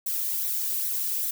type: noise with flanger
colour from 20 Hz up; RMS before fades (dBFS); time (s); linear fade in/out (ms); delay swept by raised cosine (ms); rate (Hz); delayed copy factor
violet; -28; 0.06-1.31; 5; 0.51 to 1.71; 2.5; +0.55
effects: none